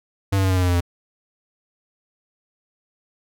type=tone with pitch steps; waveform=square; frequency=98 / 96.32 / 94.66 / 93.04 / 91.44 / 89.87 / 88.32 / 86.81 Hz; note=G2 / G2 / F#2 / F#2 / F#2 / F#2 / F2 / F2; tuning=0 / -30 / +40 / +10 / -20 / -50 / +20 / -10 cents; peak=-17 dBFS; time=0.32-0.808 s; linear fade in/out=10 ms; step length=61 ms; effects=none